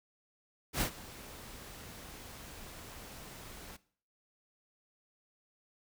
pink noise with ADSR envelope, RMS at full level -30 dBFS, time 0.73-3.77 s, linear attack 81 ms, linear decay 88 ms, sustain -19 dB, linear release 13 ms, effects noise-tail reverb RT60 0.5 s tail -19 dB re dry

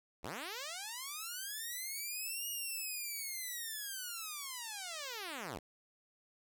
5% pulse linear two-way sweep, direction up then down, 59.2 to 2892 to 59.2 Hz, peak -30 dBFS, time 0.23-5.59 s, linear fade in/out 10 ms, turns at 2.49 s, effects none

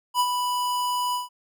square tone with ADSR envelope, 987.8 Hz, B5, in tune, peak -18 dBFS, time 0.14-1.29 s, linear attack 58 ms, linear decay 55 ms, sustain -6 dB, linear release 150 ms, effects none

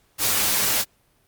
white noise with comb filter, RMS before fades -21 dBFS, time 0.18-0.85 s, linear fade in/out 50 ms, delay 9.6 ms, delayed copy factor +0.6, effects pink hiss -63 dBFS RMS until 1.27 s + Opus 48 kbps

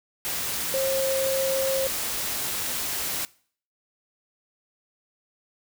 sine tone in noise, 535 Hz, C5, 38 cents sharp, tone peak -23 dBFS, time 0.74-1.87 s, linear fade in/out 0 ms, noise white, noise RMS -29 dBFS, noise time 0.25-3.25 s, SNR +3 dB, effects noise-tail reverb RT60 0.5 s tail -22 dB re dry

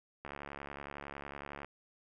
click train, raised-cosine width 0.5 ms, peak -28 dBFS, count 100, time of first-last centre 0.25-1.646 s, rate 70.9 Hz, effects none

